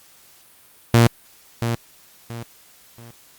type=tone with echo; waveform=sawtooth; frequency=117 Hz; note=A#2; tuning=7 cents sharp; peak=-6 dBFS; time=0.94-1.07 s; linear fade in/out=0 ms; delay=680 ms; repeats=3; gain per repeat=-10 dB; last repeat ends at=3.11 s; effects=white hiss -51 dBFS RMS until 3.38 s + Opus 48 kbps